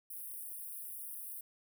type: high-pass noise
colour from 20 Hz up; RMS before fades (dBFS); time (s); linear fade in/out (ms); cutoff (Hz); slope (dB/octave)
white; -45; 0.1-1.41; 5; 9100; 96
effects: none